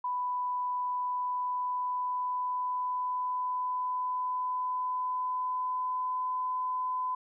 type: tone with pitch glide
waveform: sine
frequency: 993 to 1010.4 Hz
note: B5 to B5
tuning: +9 to +39 cents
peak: -29 dBFS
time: 0.04-7.15 s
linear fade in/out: 5 ms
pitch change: +30 cents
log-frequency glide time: 0.79-6.34 s
effects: none